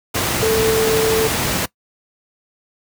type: tone in noise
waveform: sine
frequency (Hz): 442.9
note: A4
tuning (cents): +11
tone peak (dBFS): -14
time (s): 0.42-1.28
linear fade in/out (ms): 10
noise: pink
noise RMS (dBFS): -19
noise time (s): 0.14-1.66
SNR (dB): +2
effects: noise-tail reverb RT60 0.1 s tail -21 dB re dry + high-pass 80 Hz 12 dB/octave